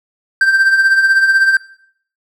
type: tone with tremolo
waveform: triangle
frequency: 1568 Hz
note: G6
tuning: in tune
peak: -4 dBFS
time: 0.41-1.57 s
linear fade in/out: 2 ms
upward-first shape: triangle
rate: 16 Hz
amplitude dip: 60%
effects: noise-tail reverb RT60 0.6 s tail -18 dB re dry